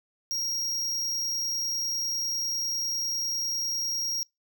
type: tone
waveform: square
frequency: 5610 Hz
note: F8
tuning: 7 cents sharp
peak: -28 dBFS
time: 0.31-4.23 s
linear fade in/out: 0 ms
effects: noise-tail reverb RT60 0.2 s tail -25 dB re dry